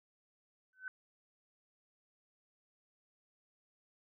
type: tone with exponential growth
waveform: sine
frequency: 1518 Hz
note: F#6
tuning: 44 cents sharp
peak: -36 dBFS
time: 0.73-0.88 s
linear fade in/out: 1 ms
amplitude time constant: 31 ms
effects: none